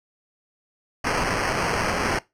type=noise with sample-and-hold; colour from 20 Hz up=white; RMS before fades=-24 dBFS; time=1.04-2.19 s; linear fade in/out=5 ms; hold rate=3675 Hz; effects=noise-tail reverb RT60 0.2 s tail -20 dB re dry + low-pass 8000 Hz 12 dB/octave